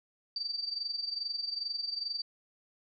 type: tone with amplitude modulation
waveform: sine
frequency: 4640 Hz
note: D8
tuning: 22 cents flat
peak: -30 dBFS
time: 0.36-2.22 s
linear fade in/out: 2 ms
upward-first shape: sine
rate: 22.4 Hz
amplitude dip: 75%
effects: none